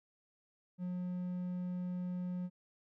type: tone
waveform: triangle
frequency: 180 Hz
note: F#3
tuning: 47 cents flat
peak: -34 dBFS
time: 0.78-2.5 s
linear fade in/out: 50 ms
effects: none